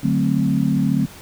sine chord, D dominant seventh, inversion none, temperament equal, 146.83 / 185 / 220 / 261.6 Hz, D3 / F#3 / A3 / C4, 0 / 0 / 0 / 0 cents, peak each -21 dBFS, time 0.03-1.06 s, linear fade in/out 10 ms, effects pink hiss -41 dBFS RMS until 1.21 s

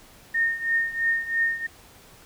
sine tone with tremolo, 1834 Hz, A#6, 29 cents flat, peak -18 dBFS, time 0.34-1.67 s, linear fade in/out 10 ms, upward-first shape triangle, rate 3 Hz, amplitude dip 85%, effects pink hiss -51 dBFS RMS until 2.25 s

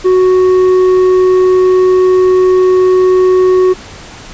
sine tone with tanh clipping, 370 Hz, F#4, in tune, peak -6 dBFS, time 0.04-3.74 s, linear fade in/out 20 ms, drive 6 dB, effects pink hiss -31 dBFS RMS until 4.33 s + resampled to 16000 Hz

